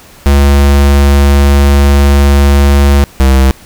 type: tone pair in turn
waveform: square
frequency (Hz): 70.4 / 66.45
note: C#2 / C2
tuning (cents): +27 / +27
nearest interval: minor second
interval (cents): 100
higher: first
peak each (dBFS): -4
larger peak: neither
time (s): 0.26-3.04 / 3.2-3.51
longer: first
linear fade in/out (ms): 0
effects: pink hiss -37 dBFS RMS until 3.65 s